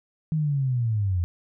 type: linear sweep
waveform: sine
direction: down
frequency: 160 to 84.1 Hz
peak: -21 dBFS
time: 0.32-1.24 s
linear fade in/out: 0 ms
effects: none